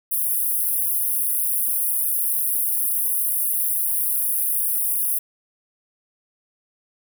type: high-pass noise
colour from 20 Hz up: pink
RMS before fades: -22 dBFS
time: 0.11-5.19 s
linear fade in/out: 10 ms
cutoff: 9700 Hz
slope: 96 dB/octave
effects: none